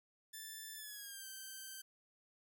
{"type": "tone with pitch glide", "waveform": "5% pulse", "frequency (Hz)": [1758, 1557.2], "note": ["A6", "G6"], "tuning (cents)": [-2, -12], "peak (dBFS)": -37, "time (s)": [0.33, 1.82], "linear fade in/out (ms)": 10, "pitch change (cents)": -210, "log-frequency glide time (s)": [0.75, 1.26], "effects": []}